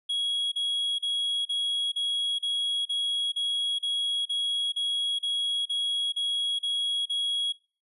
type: tone bursts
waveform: triangle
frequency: 3319 Hz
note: G#7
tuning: 2 cents flat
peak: -24 dBFS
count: 16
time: 0.09-7.525 s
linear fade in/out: 10 ms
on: 430 ms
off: 37 ms
effects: noise-tail reverb RT60 0.4 s tail -23 dB re dry + resampled to 32000 Hz